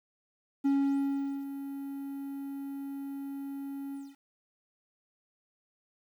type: tone with ADSR envelope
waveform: triangle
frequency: 277.2 Hz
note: C#4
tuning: in tune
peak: -21 dBFS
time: 0.64-4.16 s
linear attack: 17 ms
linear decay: 790 ms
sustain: -13 dB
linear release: 220 ms
effects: 10-bit